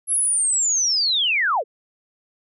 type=linear sweep; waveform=sine; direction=down; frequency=11175 to 379.7 Hz; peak=-17 dBFS; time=0.07-1.64 s; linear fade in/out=50 ms; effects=none